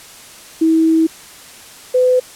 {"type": "tone pair in turn", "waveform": "sine", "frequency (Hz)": [322.8, 504.9], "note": ["E4", "B4"], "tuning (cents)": [-36, 38], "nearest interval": "minor sixth", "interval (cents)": 774, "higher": "second", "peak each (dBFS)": -9, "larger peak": "neither", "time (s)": [[0.61, 1.07], [1.94, 2.2]], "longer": "first", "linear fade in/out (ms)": 10, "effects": ["white hiss -38 dBFS RMS until 2.35 s", "low-pass 11000 Hz 12 dB/octave"]}